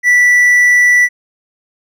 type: tone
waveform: triangle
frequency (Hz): 1964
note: B6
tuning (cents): -10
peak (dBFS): -4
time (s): 0.03-1.09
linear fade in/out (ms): 50
effects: none